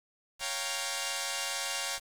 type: chord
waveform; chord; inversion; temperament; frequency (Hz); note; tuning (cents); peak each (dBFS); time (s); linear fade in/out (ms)
5% pulse; G half-diminished seventh; second; equal; 554.4 / 698.5 / 784 / 932.3; Db5 / F5 / G5 / Bb5; 0 / 0 / 0 / 0; -26; 0.39-2; 50
effects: low-pass 12000 Hz 12 dB/octave + 8-bit